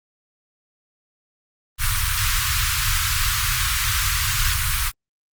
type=band-stop noise; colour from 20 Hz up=pink; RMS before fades=-21 dBFS; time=1.78-4.92 s; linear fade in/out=50 ms; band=120 to 1100 Hz; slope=48 dB/octave; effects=Opus 32 kbps